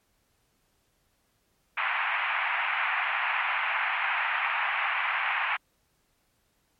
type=band-pass noise; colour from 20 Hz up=white; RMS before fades=-28 dBFS; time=1.77-5.57 s; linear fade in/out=10 ms; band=760 to 2600 Hz; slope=48 dB/octave; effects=pink hiss -71 dBFS RMS until 6.79 s + MP3 64 kbps